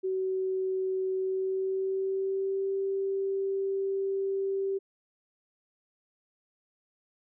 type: tone with pitch glide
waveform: sine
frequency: 377.3 to 389.7 Hz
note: F#4 to G4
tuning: +34 to -10 cents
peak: -27 dBFS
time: 0.03-4.79 s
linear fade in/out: 20 ms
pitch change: +56 cents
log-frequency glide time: 1.14-2.72 s
effects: none